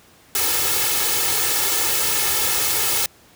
white noise with comb filter, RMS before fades -20 dBFS, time 0.35-3.06 s, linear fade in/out 2 ms, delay 2.3 ms, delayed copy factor +0.8, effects pink hiss -51 dBFS RMS until 3.35 s + high-pass 80 Hz 12 dB/octave

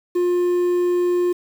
triangle tone, 354.5 Hz, F4, 26 cents sharp, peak -14 dBFS, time 0.15-1.33 s, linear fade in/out 10 ms, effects 7-bit

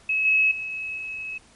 sine tone with level steps, 2575 Hz, E7, 41 cents flat, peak -20 / -16 / -28 / -30 dBFS, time 0.09-1.38 s, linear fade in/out 5 ms, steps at 0.25 / 0.51 / 0.97 s, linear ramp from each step 5 ms, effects pink hiss -54 dBFS RMS until 1.55 s + MP3 48 kbps

